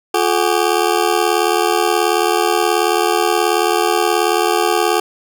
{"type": "ring-modulated tone", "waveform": "20% pulse", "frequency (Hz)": 392, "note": "G4", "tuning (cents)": 0, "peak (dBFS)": -5, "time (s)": [0.14, 5], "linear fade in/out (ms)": 5, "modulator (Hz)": 39.3, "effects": []}